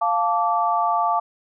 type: chord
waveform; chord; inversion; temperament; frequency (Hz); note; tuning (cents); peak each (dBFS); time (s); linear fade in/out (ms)
sine; D minor; first; equal with one note detuned; 698.5 / 880 / 1161.2; F5 / A5 / D6; 0 / 0 / -20; -22; 0.01-1.2; 10
effects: none